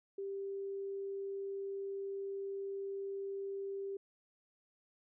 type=tone; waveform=sine; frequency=393.6 Hz; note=G4; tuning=7 cents sharp; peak=-38 dBFS; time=0.18-3.97 s; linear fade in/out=5 ms; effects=none